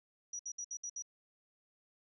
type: tone bursts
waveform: sine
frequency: 5820 Hz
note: F#8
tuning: 29 cents flat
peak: -39 dBFS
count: 6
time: 0.33-1.023 s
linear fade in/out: 5 ms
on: 63 ms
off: 63 ms
effects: none